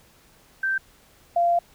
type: tone pair in turn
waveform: sine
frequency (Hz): 1561 / 690.7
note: G6 / F5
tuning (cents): -8 / -19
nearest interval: octave + major second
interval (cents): 1411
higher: first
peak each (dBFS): -21 / -17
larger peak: second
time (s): 0.63-0.78 / 1.36-1.59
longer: second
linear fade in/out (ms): 5
effects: pink hiss -56 dBFS RMS until 1.74 s